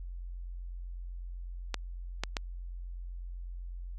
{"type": "clicks", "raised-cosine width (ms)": 0.2, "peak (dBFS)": -14, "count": 3, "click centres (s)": [1.743, 2.236, 2.368], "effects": ["added 44 Hz sine -38 dBFS peak until 3.98 s"]}